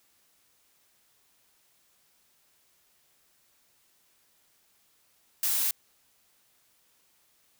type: noise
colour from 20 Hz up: blue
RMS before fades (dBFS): -27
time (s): 5.43-5.71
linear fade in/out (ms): 2
effects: white hiss -67 dBFS RMS until 7.59 s